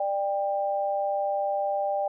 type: tone pair together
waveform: sine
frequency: 594 / 792.9 Hz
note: D5 / G5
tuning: +20 / +20 cents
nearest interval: perfect fourth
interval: 500 cents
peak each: -27 dBFS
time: 0-2.08 s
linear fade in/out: 5 ms
effects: none